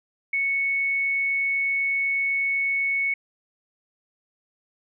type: tone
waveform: sine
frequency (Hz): 2213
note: C#7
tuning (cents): -3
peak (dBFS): -21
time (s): 0.33-3.14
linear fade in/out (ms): 5
effects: none